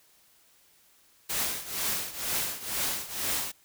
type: noise with tremolo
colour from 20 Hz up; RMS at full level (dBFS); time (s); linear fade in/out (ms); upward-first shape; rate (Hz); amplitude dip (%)
white; -28; 1.29-3.52; 10; triangle; 2.1; 85
effects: white hiss -62 dBFS RMS until 3.64 s